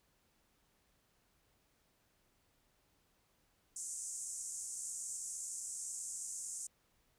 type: band-pass noise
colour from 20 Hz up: white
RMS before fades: -44 dBFS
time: 3.76-6.67 s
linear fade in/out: 5 ms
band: 6600 to 8800 Hz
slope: 48 dB/octave
effects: pink hiss -75 dBFS RMS until 7.18 s